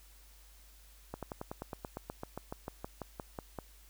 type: slowing click train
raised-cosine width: 1 ms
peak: -25 dBFS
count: 19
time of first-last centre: 1.14-3.588 s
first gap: 87 ms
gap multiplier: 1.05
effects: added 50 Hz sine -57 dBFS peak until 3.89 s + white hiss -62 dBFS RMS until 3.89 s